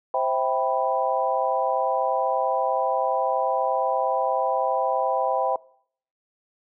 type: chord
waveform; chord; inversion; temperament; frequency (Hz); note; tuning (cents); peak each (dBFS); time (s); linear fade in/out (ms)
sine; C major seventh; none; equal with one note detuned; 523.3 / 652.1 / 784 / 987.8; C5 / E5 / G5 / B5; 0 / -19 / 0 / 0; -26 / -27 / -25 / -27; 0.14-5.56; 2
effects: noise-tail reverb RT60 0.6 s tail -22 dB re dry